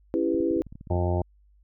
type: chord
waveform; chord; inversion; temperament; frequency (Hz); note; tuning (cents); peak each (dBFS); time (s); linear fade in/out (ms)
sine; C# half-diminished seventh; none; just; 277.2 / 332.6 / 399.1 / 498.9; C#4 / E4 / G4 / B4; 0 / +16 / +31 / +17; -30 / -24 / -29 / -30; 0.14-0.62; 0
type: clicks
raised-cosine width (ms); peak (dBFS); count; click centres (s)
5; -30; 12; 0.346 / 0.404 / 0.51 / 0.566 / 0.606 / 0.667 / 0.725 / 0.755 / 0.811 / 0.872 / 0.924 / 0.958
type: harmonic tone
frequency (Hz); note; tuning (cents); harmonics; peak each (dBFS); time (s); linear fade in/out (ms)
88.6; F2; +25; 1 / 2 / 3 / 4 / 5 / 6 / 7 / 8 / 9 / 10; -24 / -33 / -39 / -30 / -40 / -38 / -32 / -41 / -36 / -39; 0.9-1.22; 5
effects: added 50 Hz sine -56 dBFS peak until 1.63 s